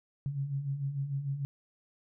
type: beating tone pair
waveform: sine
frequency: 133.8 / 140.5 Hz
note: C3 / C#3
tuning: +39 / +24 cents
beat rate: 6.7 Hz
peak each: -39 / -32 dBFS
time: 0.26-1.45 s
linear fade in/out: 0 ms
effects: none